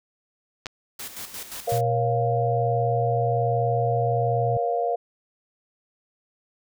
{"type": "clicks", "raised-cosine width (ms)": 0.2, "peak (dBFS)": -15, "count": 2, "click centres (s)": [0.659, 0.667]}
{"type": "noise with tremolo", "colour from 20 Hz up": "white", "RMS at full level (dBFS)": -35, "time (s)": [0.99, 1.81], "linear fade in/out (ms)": 5, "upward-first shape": "square", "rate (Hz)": 5.7, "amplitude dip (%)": 60}
{"type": "chord", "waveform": "sine", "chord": "Bb minor", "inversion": "none", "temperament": "equal with one note detuned", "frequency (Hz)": [473.2, 554.4, 698.5], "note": ["Bb4", "Db5", "F5"], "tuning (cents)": [26, 0, 0], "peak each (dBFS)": [-26, -30, -24], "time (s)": [1.67, 4.96], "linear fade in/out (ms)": 10}
{"type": "tone", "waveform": "sine", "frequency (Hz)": 120, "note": "B2", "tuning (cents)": -49, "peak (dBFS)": -24, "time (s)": [1.72, 4.57], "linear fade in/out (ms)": 0}
{"effects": []}